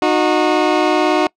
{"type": "tone pair together", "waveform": "20% pulse", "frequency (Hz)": [307.4, 365.6], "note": ["D#4", "F#4"], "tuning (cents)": [-21, -21], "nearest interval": "minor third", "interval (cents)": 300, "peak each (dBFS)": -10, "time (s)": [0.02, 1.27], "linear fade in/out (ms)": 2, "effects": ["noise-tail reverb RT60 0.1 s tail -24 dB re dry", "low-pass 4000 Hz 12 dB/octave"]}